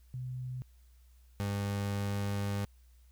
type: tone pair in turn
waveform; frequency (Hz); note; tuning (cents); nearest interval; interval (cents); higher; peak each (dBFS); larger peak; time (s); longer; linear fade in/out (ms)
sine / 30% pulse; 126.9 / 100.74; B2 / G2; +47 / +48; major third; 399; first; -36 / -29; second; 0.14-0.62 / 1.4-2.65; second; 0
effects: added 61 Hz sine -57 dBFS peak until 3.11 s + white hiss -72 dBFS RMS until 3.11 s